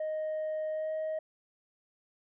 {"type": "tone with pitch glide", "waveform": "sine", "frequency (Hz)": [622.3, 628.4], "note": ["D#5", "D#5"], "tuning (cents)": [0, 17], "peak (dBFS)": -29, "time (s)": [0, 1.19], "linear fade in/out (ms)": 5, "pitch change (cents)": 17, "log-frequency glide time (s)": [0.71, 0.92], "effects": ["tanh soft clip ceiling -30 dBFS"]}